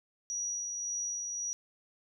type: tone with tremolo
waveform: sine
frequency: 5800 Hz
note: F#8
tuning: 35 cents flat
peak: -32 dBFS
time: 0.3-1.53 s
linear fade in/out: 0 ms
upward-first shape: sine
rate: 1.8 Hz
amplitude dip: 30%
effects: none